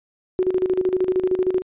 sine tone with tremolo, 370 Hz, F#4, in tune, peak -15 dBFS, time 0.39-1.62 s, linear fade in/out 0 ms, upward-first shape square, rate 13 Hz, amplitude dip 70%, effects resampled to 8000 Hz

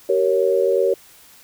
sine chord, G diminished, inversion none, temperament equal with one note detuned, 383.7 / 466.2 / 554.4 Hz, G4 / Bb4 / Db5, -37 / 0 / 0 cents, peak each -19 dBFS, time 0.09-0.94 s, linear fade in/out 5 ms, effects white hiss -48 dBFS RMS until 1.43 s

